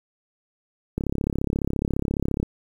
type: click train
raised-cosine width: 3 ms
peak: -11 dBFS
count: 51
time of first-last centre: 0.98-2.429 s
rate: 34.5 Hz
effects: 8-bit